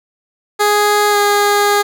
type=tone with pitch glide; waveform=15% pulse; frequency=415.3 to 409.8 Hz; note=G#4 to G#4; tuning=0 to -23 cents; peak=-4 dBFS; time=0.59-1.83 s; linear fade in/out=20 ms; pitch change=-23 cents; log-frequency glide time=1.1-1.17 s; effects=none